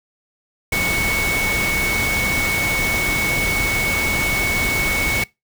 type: tone in noise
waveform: sine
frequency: 2217 Hz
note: C#7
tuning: in tune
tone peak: -19 dBFS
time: 0.72-5.24 s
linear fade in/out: 5 ms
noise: pink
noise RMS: -23 dBFS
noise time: 0.72-5.24 s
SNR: +1 dB
effects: noise-tail reverb RT60 0.2 s tail -23 dB re dry